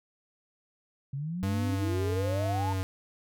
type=exponential sweep; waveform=sine; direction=up; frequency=132.6 to 912 Hz; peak=-31 dBFS; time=1.13-2.73 s; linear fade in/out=5 ms
type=tone with vibrato; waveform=square; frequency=96.4 Hz; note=G2; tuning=28 cents flat; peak=-29 dBFS; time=1.43-2.83 s; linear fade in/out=0 ms; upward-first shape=triangle; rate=1.2 Hz; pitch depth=63 cents each way
effects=none